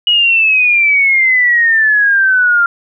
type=exponential sweep; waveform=sine; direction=down; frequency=2920 to 1384 Hz; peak=-7 dBFS; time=0.07-2.66 s; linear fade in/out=2 ms; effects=none

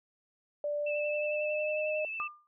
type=tone with pitch glide; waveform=sine; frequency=587.3 to 613.7 Hz; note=D5 to D#5; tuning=0 to -24 cents; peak=-30 dBFS; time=0.64-2.05 s; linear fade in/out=2 ms; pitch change=+76 cents; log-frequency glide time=0.78-1.85 s
type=tone with vibrato; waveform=sine; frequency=2637 Hz; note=E7; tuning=in tune; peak=-35 dBFS; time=0.86-2.28 s; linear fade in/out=10 ms; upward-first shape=sine; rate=11 Hz; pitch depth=24 cents each way
type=tone with exponential decay; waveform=sine; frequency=1200 Hz; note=D6; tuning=37 cents sharp; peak=-30 dBFS; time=2.2-2.47 s; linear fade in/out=0 ms; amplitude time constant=57 ms
effects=none

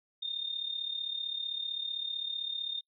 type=tone with amplitude modulation; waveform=sine; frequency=3646 Hz; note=A#7; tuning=39 cents flat; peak=-30 dBFS; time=0.22-2.81 s; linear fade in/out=10 ms; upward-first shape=sine; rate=35.6 Hz; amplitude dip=70%; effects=noise-tail reverb RT60 0.1 s tail -22 dB re dry

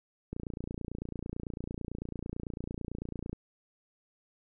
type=click train; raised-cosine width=3 ms; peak=-24 dBFS; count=88; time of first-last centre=0.33-3.33 s; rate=29 Hz; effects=none

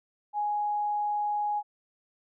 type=tone; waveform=sine; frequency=832 Hz; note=G#5; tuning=3 cents sharp; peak=-26 dBFS; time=0.33-1.63 s; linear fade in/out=50 ms; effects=none

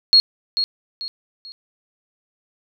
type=tone with echo; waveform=sine; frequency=4300 Hz; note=C8; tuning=47 cents sharp; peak=-8 dBFS; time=0.13-0.2 s; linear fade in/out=0 ms; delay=440 ms; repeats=3; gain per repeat=-9 dB; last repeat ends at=1.52 s; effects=none

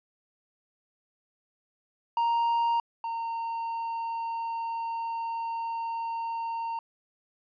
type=tone pair in turn; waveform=triangle; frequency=932.3 / 918.4 Hz; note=A#5 / A#5; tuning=0 / -26 cents; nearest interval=unison; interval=26 cents; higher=first; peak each=-21 / -28 dBFS; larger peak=first; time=2.17-2.8 / 3.04-6.79 s; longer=second; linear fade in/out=2 ms; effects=resampled to 11025 Hz

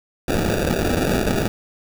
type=noise with sample-and-hold; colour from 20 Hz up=white; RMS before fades=-20 dBFS; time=0.28-1.48 s; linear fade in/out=2 ms; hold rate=1050 Hz; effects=none

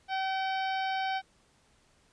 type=harmonic tone with a mistuned harmonic; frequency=766 Hz; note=G5; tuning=40 cents flat; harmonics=1 / 2 / 3 / 4 / 5 / 6 / 7; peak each=-30 / -37 / -40 / -42 / -47 / -49 / -50 dBFS; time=0.08-1.22 s; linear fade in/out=50 ms; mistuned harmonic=5; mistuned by=-31 cents; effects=pink hiss -66 dBFS RMS until 2.12 s + resampled to 22050 Hz

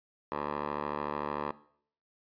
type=tone with band-pass filter; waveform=10% pulse; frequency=73.42 Hz; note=D2; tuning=in tune; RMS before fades=-35 dBFS; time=0.32-1.51 s; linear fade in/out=0 ms; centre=850 Hz; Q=2.2; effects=noise-tail reverb RT60 0.6 s tail -18 dB re dry + resampled to 11025 Hz

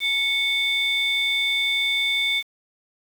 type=tone pair together; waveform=sine; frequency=2217 / 3555 Hz; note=C#7 / A7; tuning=0 / +17 cents; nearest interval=minor sixth; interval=817 cents; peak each=-21 dBFS; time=0-2.43 s; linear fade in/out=50 ms; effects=tanh soft clip ceiling -15 dBFS + 7-bit

